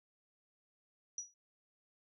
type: tone with exponential decay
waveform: sine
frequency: 5830 Hz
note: F#8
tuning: 26 cents flat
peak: -35 dBFS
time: 1.18-1.34 s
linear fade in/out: 2 ms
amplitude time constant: 34 ms
effects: none